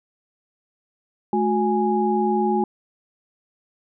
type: tone cluster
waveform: sine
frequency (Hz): 215.9 / 364.5 / 830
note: A3 / F#4 / G#5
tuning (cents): -33 / -26 / -1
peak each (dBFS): -22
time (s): 1.33-2.64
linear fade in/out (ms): 2
effects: none